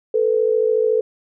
sine tone pair together, 440 / 493.9 Hz, A4 / B4, 0 / 0 cents, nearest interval major second, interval 200 cents, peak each -16 / -19 dBFS, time 0.14-1.01 s, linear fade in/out 5 ms, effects none

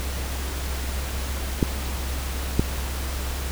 clicks, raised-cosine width 3 ms, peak -5 dBFS, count 2, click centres 1.628 / 2.595 s, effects added 66 Hz sine -27 dBFS peak until 3.51 s + pink hiss -33 dBFS RMS until 3.51 s

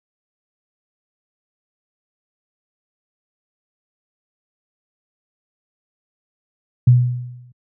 sine tone with exponential decay, 123.3 Hz, B2, 2 cents flat, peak -4 dBFS, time 6.87-7.52 s, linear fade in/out 5 ms, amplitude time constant 140 ms, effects high-pass 80 Hz 12 dB/octave

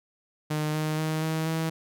sawtooth tone with pitch steps, 152.7 / 154.83 / 156.99 / 159.18 / 161.41 Hz, D#3 / D#3 / D#3 / D#3 / E3, -32 / -8 / +16 / +40 / -36 cents, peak -22 dBFS, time 0.5-1.7 s, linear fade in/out 10 ms, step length 240 ms, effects none

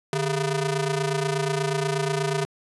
sawtooth ring-modulated tone, 274.3 Hz, C#4, 18 cents flat, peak -16 dBFS, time 0.13-2.45 s, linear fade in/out 0 ms, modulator 123 Hz, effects resampled to 24000 Hz

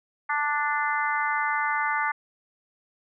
harmonic tone, 293.9 Hz, D4, 1 cent sharp, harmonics 3 / 4 / 5 / 6 / 7, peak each -28 / -29 / -30 / -31 / -31 dBFS, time 0.29-2.12 s, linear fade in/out 10 ms, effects none

